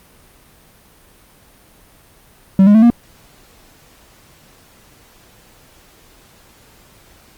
triangle tone with pitch steps, 192.3 / 206.1 / 220.9 / 236.7 Hz, G3 / G#3 / A3 / A#3, -33 / -13 / +7 / +27 cents, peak -3 dBFS, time 2.59-2.902 s, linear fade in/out 2 ms, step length 78 ms, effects pink hiss -48 dBFS RMS until 7.37 s + Opus 32 kbps

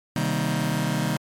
sawtooth chord, C minor seventh, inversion none, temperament just, 130.81 / 156.98 / 196.22 / 235.5 Hz, C3 / Eb3 / G3 / Bb3, 0 / +16 / +2 / +18 cents, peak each -24 / -22 / -24 / -26 dBFS, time 0.16-1.17 s, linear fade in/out 2 ms, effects MP3 64 kbps

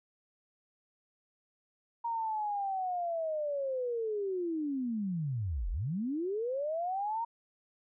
sine linear two-way sweep, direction down then up, 940 to 36.93 to 940 Hz, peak -31 dBFS, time 2.04-7.25 s, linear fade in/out 10 ms, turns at 5.7 s, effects none

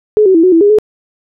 sine tone with pitch steps, 425.2 / 378.2 / 328.4 / 368.7 / 330.1 / 409 / 426.1 Hz, G#4 / F#4 / E4 / F#4 / E4 / G#4 / G#4, +41 / +38 / -6 / -6 / +2 / -26 / +44 cents, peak -4 dBFS, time 0.17-0.786 s, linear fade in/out 0 ms, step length 88 ms, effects none

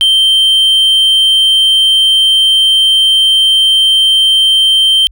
triangle tone, 3130 Hz, G7, 3 cents flat, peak -4 dBFS, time 0.01-5.07 s, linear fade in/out 0 ms, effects added 50 Hz sine -39 dBFS peak until 5.11 s

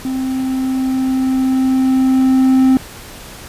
triangle tone with level ramp, 261.6 Hz, C4, in tune, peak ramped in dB -15 to -5 dBFS, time 0.05-2.77 s, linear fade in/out 0 ms, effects pink hiss -34 dBFS RMS until 3.48 s + resampled to 32000 Hz

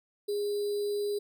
sine tone with sample-and-hold, 410.5 Hz, G#4, 20 cents flat, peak -28 dBFS, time 0.28-1.19 s, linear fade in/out 10 ms, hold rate 4410 Hz, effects none

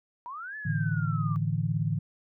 sine linear two-way sweep, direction up then down, 932.3 to 1745 to 1157 Hz, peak -36 dBFS, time 0.26-1.36 s, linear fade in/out 0 ms, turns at 0.56 s
sine chord, A suspended fourth, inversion none, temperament equal with one note detuned, 109.37 / 146.83 / 164.81 Hz, A2 / D3 / E3, -10 / 0 / 0 cents, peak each -30 / -29 / -30 dBFS, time 0.65-1.99 s, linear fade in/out 10 ms
effects none

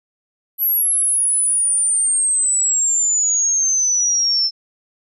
sine exponential sweep, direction down, 11830 to 5300 Hz, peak -14 dBFS, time 0.58-4.51 s, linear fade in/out 50 ms, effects none

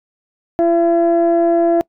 sine tone pair together, 338.8 / 675 Hz, E4 / E5, +48 / +41 cents, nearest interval octave, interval 1193 cents, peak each -12 dBFS, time 0.59-1.81 s, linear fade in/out 0 ms, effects noise-tail reverb RT60 0.1 s tail -25 dB re dry + tanh soft clip ceiling -6 dBFS

